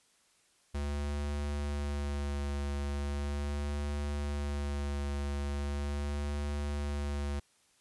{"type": "tone with vibrato", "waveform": "square", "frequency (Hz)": 71.9, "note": "D2", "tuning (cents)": -36, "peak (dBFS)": -33, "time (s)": [0.74, 7.4], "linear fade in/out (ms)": 10, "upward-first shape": "sine", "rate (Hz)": 0.39, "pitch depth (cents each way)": 18, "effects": ["white hiss -68 dBFS RMS until 7.8 s", "resampled to 24000 Hz"]}